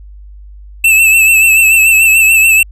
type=tone with vibrato; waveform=square; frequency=2641 Hz; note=E7; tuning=3 cents sharp; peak=-5 dBFS; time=0.84-2.63 s; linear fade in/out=5 ms; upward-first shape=sine; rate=6.9 Hz; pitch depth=43 cents each way; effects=added 50 Hz sine -30 dBFS peak until 2.71 s